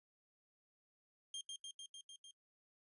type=tone with echo; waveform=sawtooth; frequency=3200 Hz; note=G7; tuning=35 cents sharp; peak=-39 dBFS; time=1.34-1.41 s; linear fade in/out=2 ms; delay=150 ms; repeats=6; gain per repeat=-2 dB; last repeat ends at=2.31 s; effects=noise-tail reverb RT60 0.1 s tail -22 dB re dry + resampled to 24000 Hz